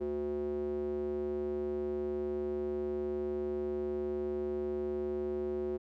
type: tone with band-pass filter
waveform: square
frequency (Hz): 73.42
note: D2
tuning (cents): 0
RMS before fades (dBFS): -35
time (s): 0-5.78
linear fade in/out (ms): 20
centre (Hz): 390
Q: 5.2
effects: none